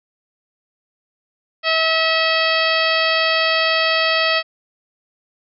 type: harmonic tone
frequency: 646 Hz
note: E5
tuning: 35 cents flat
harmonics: 1 / 2 / 3 / 4 / 5 / 6 / 7 / 8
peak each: -21 / -22 / -21 / -22 / -23 / -29 / -24 / -30 dBFS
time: 1.63-4.43 s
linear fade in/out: 50 ms
effects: none